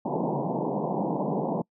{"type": "band-pass noise", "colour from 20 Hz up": "pink", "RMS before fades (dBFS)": -28, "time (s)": [0.05, 1.62], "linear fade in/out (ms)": 5, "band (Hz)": [140, 980], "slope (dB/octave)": 96, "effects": ["noise-tail reverb RT60 0.1 s tail -26 dB re dry"]}